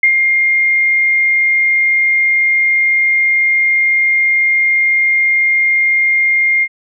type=tone with ADSR envelope; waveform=sine; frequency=2119 Hz; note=C7; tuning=21 cents sharp; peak=-5 dBFS; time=0.03-6.68 s; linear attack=4 ms; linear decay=83 ms; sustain=-4 dB; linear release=54 ms; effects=none